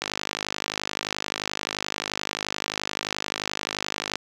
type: click train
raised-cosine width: 0.2 ms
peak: -8 dBFS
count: 214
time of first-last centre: 0.02-4.156 s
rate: 51.5 Hz
effects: high-pass 150 Hz 12 dB/octave + 8-bit